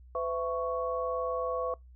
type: tone cluster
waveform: sine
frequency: 506 / 664 / 1111 Hz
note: B4 / E5 / C#6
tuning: +42 / +12 / +4 cents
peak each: -32 / -35 / -34 dBFS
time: 0.15-1.74 s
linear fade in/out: 2 ms
effects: noise-tail reverb RT60 0.2 s tail -26 dB re dry + added 62 Hz sine -50 dBFS peak until 1.95 s